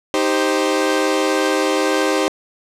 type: chord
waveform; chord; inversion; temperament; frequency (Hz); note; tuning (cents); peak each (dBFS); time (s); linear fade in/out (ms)
sawtooth; C minor; first; equal; 311.1 / 392 / 523.3; Eb4 / G4 / C5; 0 / 0 / 0; -16; 0.14-2.28; 0
effects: low-pass 9000 Hz 12 dB/octave